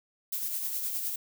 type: noise with tremolo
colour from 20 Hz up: violet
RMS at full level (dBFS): -31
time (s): 0.32-1.16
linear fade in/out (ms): 5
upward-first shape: triangle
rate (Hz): 9.7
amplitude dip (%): 45
effects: none